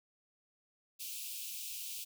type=high-pass noise; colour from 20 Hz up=white; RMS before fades=-43 dBFS; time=0.99-2.05 s; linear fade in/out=20 ms; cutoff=2400 Hz; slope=96 dB/octave; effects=none